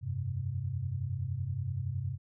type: chord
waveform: sine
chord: F suspended second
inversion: none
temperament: equal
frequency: 87.31 / 98 / 130.81 Hz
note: F2 / G2 / C3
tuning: 0 / 0 / 0 cents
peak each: -40 / -35 / -35 dBFS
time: 0.01-2.18 s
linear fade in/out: 50 ms
effects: none

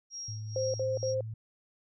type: tone with tremolo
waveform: sine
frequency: 5610 Hz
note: F8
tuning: 7 cents sharp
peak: -37 dBFS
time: 0.1-1.15 s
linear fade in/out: 50 ms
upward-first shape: sine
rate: 2.2 Hz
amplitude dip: 90%
type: tone with pitch glide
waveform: sine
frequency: 108.2 to 110.6 Hz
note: A2 to A2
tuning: -29 to +9 cents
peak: -36 dBFS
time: 0.28-1.34 s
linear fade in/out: 5 ms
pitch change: +38 cents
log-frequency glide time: 0.53-0.93 s
type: tone bursts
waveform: sine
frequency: 523 Hz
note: C5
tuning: 1 cent flat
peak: -28 dBFS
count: 3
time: 0.56-1.208 s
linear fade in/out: 2 ms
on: 180 ms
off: 54 ms
effects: none

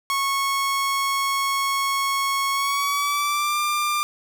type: tone with pitch glide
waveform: sawtooth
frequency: 1100 to 1192.6 Hz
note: C#6 to D6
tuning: -14 to +26 cents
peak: -17 dBFS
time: 0.1-4.03 s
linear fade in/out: 0 ms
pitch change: +140 cents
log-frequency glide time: 2.52-3.59 s
effects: none

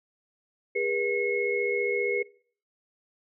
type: tone cluster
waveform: sine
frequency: 406.9 / 481.9 / 2174 Hz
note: G#4 / B4 / C#7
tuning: -35 / -43 / -34 cents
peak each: -29 dBFS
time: 0.75-2.23 s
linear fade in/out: 10 ms
effects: noise-tail reverb RT60 0.5 s tail -22 dB re dry

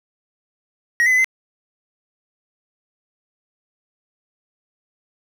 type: tone with pitch steps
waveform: triangle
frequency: 1892 / 2029 / 2010 / 2059 Hz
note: A#6 / B6 / B6 / C7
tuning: +25 / +46 / +30 / -28 cents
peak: -11 dBFS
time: 1-1.244 s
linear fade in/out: 0 ms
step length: 61 ms
effects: 7-bit

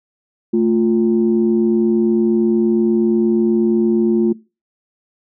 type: tone pair together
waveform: sine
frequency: 221.7 / 350.2 Hz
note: A3 / F4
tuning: +13 / +5 cents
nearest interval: minor sixth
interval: 792 cents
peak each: -14 dBFS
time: 0.53-4.33 s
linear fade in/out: 10 ms
effects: noise-tail reverb RT60 0.3 s tail -22 dB re dry + tanh soft clip ceiling -5 dBFS

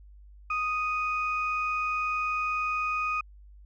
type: tone pair together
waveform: sine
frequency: 1244.5 / 2489 Hz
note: D#6 / D#7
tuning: 0 / 0 cents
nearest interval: octave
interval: 1200 cents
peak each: -27 / -30 dBFS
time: 0.5-3.21 s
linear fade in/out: 5 ms
effects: tanh soft clip ceiling -20 dBFS + added 50 Hz sine -48 dBFS peak until 3.65 s

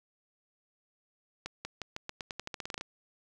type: accelerating click train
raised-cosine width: 0.2 ms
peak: -20 dBFS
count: 16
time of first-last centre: 1.46-2.811 s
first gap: 190 ms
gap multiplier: 0.88
effects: none

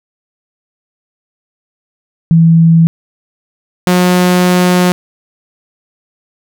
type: tone pair in turn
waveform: sine / sawtooth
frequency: 164.81 / 179.94 Hz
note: E3 / F#3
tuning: 0 / -48 cents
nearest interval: major second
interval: 152 cents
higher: second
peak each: -3 dBFS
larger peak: neither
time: 2.31-2.87 / 3.87-4.92 s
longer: second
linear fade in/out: 0 ms
effects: none

